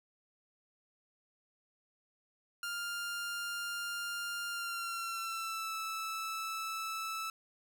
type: tone with pitch glide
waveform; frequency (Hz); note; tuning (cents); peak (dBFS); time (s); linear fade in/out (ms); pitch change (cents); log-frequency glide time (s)
sawtooth; 1400 to 1313.8; F6 to E6; +4 to -6; -33; 2.63-7.3; 2; -110; 4.5-5.73
effects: none